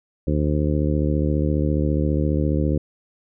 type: harmonic tone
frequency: 74.7 Hz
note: D2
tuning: 30 cents sharp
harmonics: 1 / 2 / 3 / 4 / 5 / 6 / 7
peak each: -22 / -23 / -27 / -25 / -30 / -32 / -30 dBFS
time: 0.27-2.78 s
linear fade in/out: 5 ms
effects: none